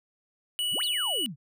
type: tone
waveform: square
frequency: 2942 Hz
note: F#7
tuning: 11 cents flat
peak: -27 dBFS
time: 0.59-1.26 s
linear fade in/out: 0 ms
type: exponential two-way sweep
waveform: sine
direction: up then down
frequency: 77.78 to 4699 to 123.4 Hz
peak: -34 dBFS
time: 0.71-1.36 s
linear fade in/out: 50 ms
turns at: 0.84 s
effects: none